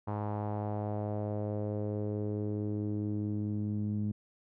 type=tone with low-pass filter sweep; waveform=sawtooth; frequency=104.6 Hz; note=G#2; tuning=13 cents sharp; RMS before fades=-34 dBFS; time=0.07-4.12 s; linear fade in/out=10 ms; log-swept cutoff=950 to 220 Hz; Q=2.7; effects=none